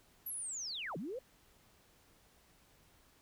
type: linear two-way sweep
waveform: sine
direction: down then up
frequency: 11930 to 143.1 to 544 Hz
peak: -39 dBFS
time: 0.26-1.19 s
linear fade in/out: 5 ms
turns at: 0.97 s
effects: pink hiss -67 dBFS RMS until 3.21 s